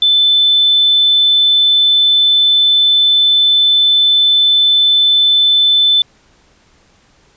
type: tone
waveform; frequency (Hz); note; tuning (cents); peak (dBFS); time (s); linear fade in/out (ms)
sine; 3520; A7; 0; -7; 0.02-6.02; 2
effects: pink hiss -51 dBFS RMS until 7.36 s + resampled to 16000 Hz